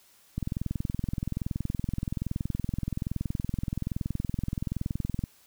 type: click train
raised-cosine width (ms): 5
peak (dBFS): -17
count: 104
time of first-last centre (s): 0.38-5.238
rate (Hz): 21.2
effects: white hiss -60 dBFS RMS until 5.46 s